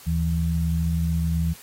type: tone pair together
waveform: sine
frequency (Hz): 77.78 / 164.81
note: D#2 / E3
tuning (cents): 0 / 0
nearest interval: octave + minor second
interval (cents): 1300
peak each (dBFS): -23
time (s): 0.06-1.54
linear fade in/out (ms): 20
effects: white hiss -46 dBFS RMS until 1.62 s + AAC 48 kbps